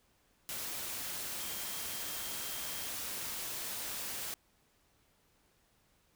sine tone in noise, 3200 Hz, G7, 35 cents sharp, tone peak -51 dBFS, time 1.4-2.89 s, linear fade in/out 0 ms, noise white, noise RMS -40 dBFS, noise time 0.49-4.34 s, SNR -14 dB, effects pink hiss -71 dBFS RMS until 6.15 s

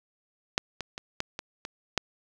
clicks, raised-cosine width 0.2 ms, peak -6 / -16 / -19 / -11 / -17 / -18 / -6 dBFS, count 7, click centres 0.579 / 0.807 / 0.979 / 1.204 / 1.391 / 1.651 / 1.977 s, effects none

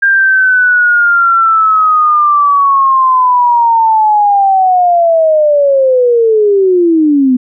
sine linear sweep, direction down, 1603 to 246.9 Hz, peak -5 dBFS, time 0.02-7.37 s, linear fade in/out 10 ms, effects none

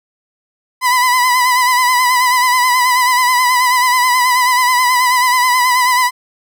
30% pulse tone with vibrato, 999 Hz, B5, 20 cents sharp, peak -7 dBFS, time 0.81-6.11 s, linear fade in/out 50 ms, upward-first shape sine, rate 9.3 Hz, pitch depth 48 cents each way, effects none

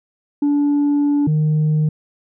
sine tone pair in turn, 289 / 153.67 Hz, D4 / D#3, -28 / -21 cents, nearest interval major seventh, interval 1093 cents, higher first, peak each -11 dBFS, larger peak neither, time 0.42-1.27 / 1.27-1.89 s, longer first, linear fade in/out 5 ms, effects tanh soft clip ceiling -12 dBFS

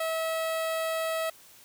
sawtooth tone with notch filter, 647 Hz, E5, 32 cents flat, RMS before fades -30 dBFS, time 0-1.3 s, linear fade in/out 5 ms, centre 5900 Hz, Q 2, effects white hiss -54 dBFS RMS until 1.64 s

